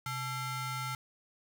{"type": "ring-modulated tone", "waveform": "30% pulse", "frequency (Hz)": 740, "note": "F#5", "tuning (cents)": 0, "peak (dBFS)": -29, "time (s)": [0.06, 0.95], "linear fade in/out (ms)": 2, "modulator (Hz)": 610, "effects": []}